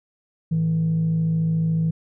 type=tone pair together; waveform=sine; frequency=108.1 / 161.97 Hz; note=A2 / E3; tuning=-30 / -30 cents; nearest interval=perfect fifth; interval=700 cents; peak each=-29 / -17 dBFS; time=0.51-1.91 s; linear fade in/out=10 ms; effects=tanh soft clip ceiling -15 dBFS